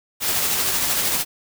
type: noise with tremolo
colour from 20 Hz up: white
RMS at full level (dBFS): -20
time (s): 0.2-1.25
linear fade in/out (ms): 50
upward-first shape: sine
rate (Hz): 13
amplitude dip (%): 30
effects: none